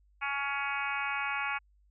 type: harmonic tone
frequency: 280 Hz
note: C#4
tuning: 18 cents sharp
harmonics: 3 / 4 / 5 / 6 / 7 / 8 / 9 / 10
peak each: -38 / -38 / -37 / -40 / -46 / -37 / -38 / -47 dBFS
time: 0.21-1.59 s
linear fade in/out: 20 ms
effects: added 50 Hz sine -62 dBFS peak until 1.9 s